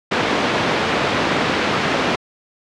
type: band-pass noise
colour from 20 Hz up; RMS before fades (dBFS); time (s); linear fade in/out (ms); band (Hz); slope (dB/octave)
pink; -19; 0.11-2.16; 10; 200 to 3200; 12
effects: low-pass 7000 Hz 12 dB/octave